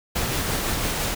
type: noise with tremolo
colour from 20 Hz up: pink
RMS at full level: -24 dBFS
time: 0.15-1.15 s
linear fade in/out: 10 ms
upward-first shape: sine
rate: 5.9 Hz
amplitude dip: 25%
effects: none